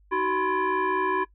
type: tone with frequency modulation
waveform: sine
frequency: 311.1 Hz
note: D#4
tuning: in tune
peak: -22 dBFS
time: 0.11-1.25 s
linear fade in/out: 20 ms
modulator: 687 Hz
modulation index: 2
effects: noise-tail reverb RT60 0.1 s tail -21 dB re dry + added 50 Hz sine -55 dBFS peak until 1.34 s